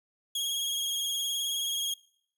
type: tone with vibrato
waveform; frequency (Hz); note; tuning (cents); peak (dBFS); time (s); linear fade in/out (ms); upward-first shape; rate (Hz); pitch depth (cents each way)
sawtooth; 3282; G#7; -21; -26; 0.35-1.94; 5; sine; 19; 35
effects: noise-tail reverb RT60 0.7 s tail -25 dB re dry